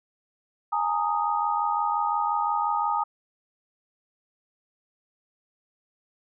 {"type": "chord", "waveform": "sine", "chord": "Ab suspended second", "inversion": "none", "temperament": "equal with one note detuned", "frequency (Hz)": [830.6, 916.3, 1244.5], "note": ["Ab5", "Bb5", "Eb6"], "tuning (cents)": [0, -30, 0], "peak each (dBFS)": [-27, -27, -27], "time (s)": [0.72, 3.04], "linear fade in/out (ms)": 10, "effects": []}